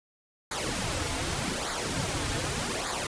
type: noise with flanger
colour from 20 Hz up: pink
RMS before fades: -31 dBFS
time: 0.51-3.07 s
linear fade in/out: 5 ms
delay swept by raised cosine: 0.35 to 5.35 ms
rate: 0.84 Hz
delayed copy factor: -0.7
effects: resampled to 22050 Hz